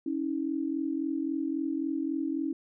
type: tone pair together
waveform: sine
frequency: 277.2 / 320.9 Hz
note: C#4 / E4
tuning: 0 / -46 cents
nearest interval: minor third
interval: 254 cents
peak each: -31 / -31 dBFS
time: 0.06-2.53 s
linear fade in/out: 5 ms
effects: none